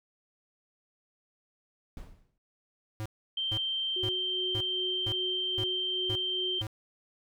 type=noise with exponential decay; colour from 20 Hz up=brown; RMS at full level=-39 dBFS; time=1.97-2.38 s; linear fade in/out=1 ms; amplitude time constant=88 ms
type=tone bursts; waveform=square; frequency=108 Hz; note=A2; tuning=32 cents flat; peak=-34 dBFS; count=8; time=3-6.668 s; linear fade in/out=0 ms; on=56 ms; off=460 ms
type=tone; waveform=sine; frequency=3136 Hz; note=G7; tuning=in tune; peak=-29 dBFS; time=3.37-6.62 s; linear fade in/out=5 ms
type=tone with tremolo; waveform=sine; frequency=368.7 Hz; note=F#4; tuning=6 cents flat; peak=-35 dBFS; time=3.96-6.59 s; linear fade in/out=5 ms; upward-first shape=sine; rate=2.5 Hz; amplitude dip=55%
effects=none